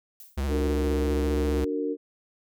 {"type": "noise with exponential decay", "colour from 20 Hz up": "violet", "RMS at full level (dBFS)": -42, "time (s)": [0.2, 0.48], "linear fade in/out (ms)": 1, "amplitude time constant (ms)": 60}
{"type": "tone with vibrato", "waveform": "square", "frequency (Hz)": 69.5, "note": "C#2", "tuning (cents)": 5, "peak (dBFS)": -26, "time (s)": [0.37, 1.65], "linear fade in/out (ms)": 10, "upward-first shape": "square", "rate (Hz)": 15, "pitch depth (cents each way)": 65}
{"type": "chord", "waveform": "sine", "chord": "D augmented", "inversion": "none", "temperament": "just", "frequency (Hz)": [293.7, 367.1, 458.9], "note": ["D4", "F#4", "A#4"], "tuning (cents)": [0, -14, -27], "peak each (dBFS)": [-29, -33, -29], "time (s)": [0.48, 1.97], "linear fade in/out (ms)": 50}
{"effects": []}